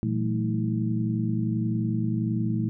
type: tone cluster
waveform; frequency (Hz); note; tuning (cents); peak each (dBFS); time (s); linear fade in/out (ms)
sine; 117.3 / 167.9 / 189.3 / 220 / 321.8; A#2 / E3 / F#3 / A3 / E4; +11 / +32 / +40 / 0 / -42; -27 / -32 / -33 / -28 / -33; 0.03-2.69; 0
effects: none